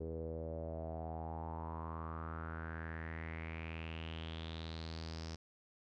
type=tone with low-pass filter sweep; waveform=sawtooth; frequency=81.1 Hz; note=E2; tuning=28 cents flat; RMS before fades=-44 dBFS; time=0-5.36 s; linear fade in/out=10 ms; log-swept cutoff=440 to 5400 Hz; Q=5.9; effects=none